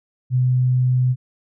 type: tone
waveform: sine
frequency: 126.7 Hz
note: B2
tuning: 45 cents sharp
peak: -14 dBFS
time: 0.3-1.16 s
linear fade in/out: 50 ms
effects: none